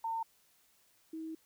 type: tone pair in turn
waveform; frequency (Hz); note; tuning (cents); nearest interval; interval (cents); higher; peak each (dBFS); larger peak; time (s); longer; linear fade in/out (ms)
sine; 906 / 320.3; A#5 / E4; -50 / -50; octave + tritone; 1800; first; -33 / -39; first; 0.04-0.23 / 1.13-1.35; second; 5
effects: white hiss -69 dBFS RMS until 1.45 s